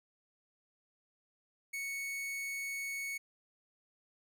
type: tone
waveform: 45% pulse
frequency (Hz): 2217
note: C#7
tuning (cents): 0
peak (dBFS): -37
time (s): 1.73-3.18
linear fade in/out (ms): 10
effects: none